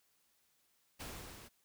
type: noise with level ramp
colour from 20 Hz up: pink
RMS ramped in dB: -45 to -55 dBFS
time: 0.99-1.49 s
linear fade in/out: 20 ms
effects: white hiss -75 dBFS RMS until 1.64 s

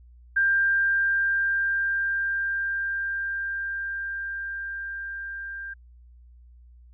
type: tone with level ramp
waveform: sine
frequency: 1590 Hz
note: G6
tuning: 24 cents sharp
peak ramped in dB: -18 to -33 dBFS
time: 0.36-5.74 s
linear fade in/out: 10 ms
effects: added 60 Hz sine -48 dBFS peak until 6.93 s

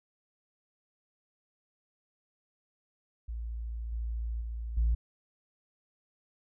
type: tone with level steps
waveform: sine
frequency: 57 Hz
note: A#1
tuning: 38 cents flat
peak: -34 / -31 / -34 / -22 dBFS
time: 3.28-4.95 s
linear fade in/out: 10 ms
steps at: 3.92 / 4.41 / 4.77 s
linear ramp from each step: 5 ms
effects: tanh soft clip ceiling -21 dBFS

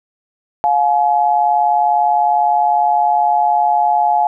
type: tone pair together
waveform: sine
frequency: 709 / 848.8 Hz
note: F5 / G#5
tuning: +26 / +38 cents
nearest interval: minor third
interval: 312 cents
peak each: -14 / -13 dBFS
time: 0.64-4.27 s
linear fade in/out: 0 ms
effects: none

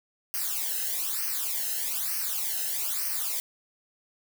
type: noise with flanger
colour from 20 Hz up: blue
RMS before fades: -30 dBFS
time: 0.34-3.4 s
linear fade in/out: 0 ms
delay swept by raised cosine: 0.27 to 0.88 ms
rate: 1.1 Hz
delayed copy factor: -0.9
effects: none

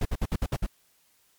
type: noise bursts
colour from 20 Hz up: brown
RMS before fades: -25 dBFS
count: 7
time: 0.01-0.665 s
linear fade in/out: 5 ms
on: 43 ms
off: 59 ms
effects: white hiss -65 dBFS RMS until 1.38 s + MP3 96 kbps

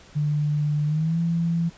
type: tone with pitch glide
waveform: sine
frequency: 148.6 to 167.76 Hz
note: D3 to E3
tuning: +21 to +31 cents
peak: -20 dBFS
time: 0.15-1.7 s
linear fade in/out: 20 ms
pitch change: +210 cents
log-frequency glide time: 0.85-1.19 s
effects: pink hiss -50 dBFS RMS until 1.77 s + resampled to 16000 Hz

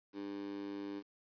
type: tone with high-pass filter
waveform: 15% pulse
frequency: 100 Hz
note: G2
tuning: 35 cents sharp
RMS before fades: -43 dBFS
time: 0.13-1.03 s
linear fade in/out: 50 ms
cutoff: 310 Hz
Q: 3.6
effects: resampled to 11025 Hz + 11-bit

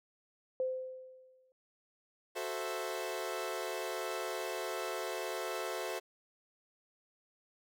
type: tone with exponential decay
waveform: sine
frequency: 516 Hz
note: C5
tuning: 24 cents flat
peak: -29 dBFS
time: 0.6-1.52 s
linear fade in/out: 1 ms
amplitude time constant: 200 ms
type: chord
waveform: sawtooth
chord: F# half-diminished seventh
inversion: none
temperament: equal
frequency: 370 / 440 / 523.3 / 659.3 Hz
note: F#4 / A4 / C5 / E5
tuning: 0 / 0 / 0 / 0 cents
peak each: -38 dBFS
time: 2.35-6 s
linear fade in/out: 20 ms
effects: none

